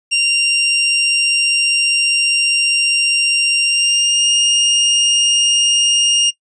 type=tone with pitch glide; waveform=sawtooth; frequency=2775 to 2830 Hz; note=F7 to F7; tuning=-12 to +22 cents; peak=-8 dBFS; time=0.11-6.31 s; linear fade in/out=20 ms; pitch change=+34 cents; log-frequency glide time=3.63-4.3 s; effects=noise-tail reverb RT60 0.1 s tail -18 dB re dry + resampled to 22050 Hz